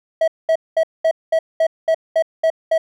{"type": "tone bursts", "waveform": "triangle", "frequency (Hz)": 647, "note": "E5", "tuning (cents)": -32, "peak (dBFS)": -10, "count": 10, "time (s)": [0.21, 2.78], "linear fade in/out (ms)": 5, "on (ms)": 68, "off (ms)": 210, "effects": []}